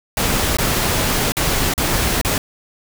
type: noise with dropouts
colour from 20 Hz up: pink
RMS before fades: -18 dBFS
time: 0.17-2.38 s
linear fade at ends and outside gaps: 2 ms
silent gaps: 0.57-0.585 / 1.321-1.368 / 1.738-1.778 / 2.214-2.248 s
effects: none